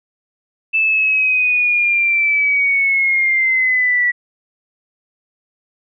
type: linear sweep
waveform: sine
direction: down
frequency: 2641 to 1941 Hz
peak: -12 dBFS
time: 0.73-4.12 s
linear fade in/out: 20 ms
effects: none